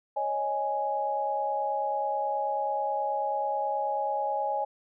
sine chord, C# suspended second, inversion none, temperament just, 554.4 / 623.7 / 831.5 Hz, C#5 / D#5 / G#5, 0 / +4 / +2 cents, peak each -33 / -34 / -28 dBFS, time 0.16-4.65 s, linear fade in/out 10 ms, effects none

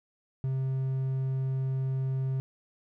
triangle tone, 132.5 Hz, C3, 22 cents sharp, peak -25 dBFS, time 0.44-2.4 s, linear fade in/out 0 ms, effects none

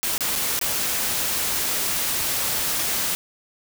white noise with dropouts, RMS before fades -24 dBFS, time 0.03-3.15 s, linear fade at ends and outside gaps 0 ms, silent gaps 0.179-0.207 / 0.354-0.359 / 0.591-0.613 s, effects none

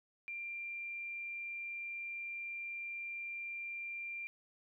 sine tone, 2377 Hz, D7, 20 cents sharp, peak -40 dBFS, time 0.28-4.27 s, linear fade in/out 0 ms, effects 13-bit

